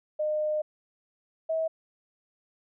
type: tone pair in turn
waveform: sine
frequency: 610 / 644.2 Hz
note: D#5 / E5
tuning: -34 / -40 cents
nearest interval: minor second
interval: 94 cents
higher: second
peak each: -25 dBFS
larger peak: neither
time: 0.19-0.62 / 1.49-1.68 s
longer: first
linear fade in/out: 10 ms
effects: none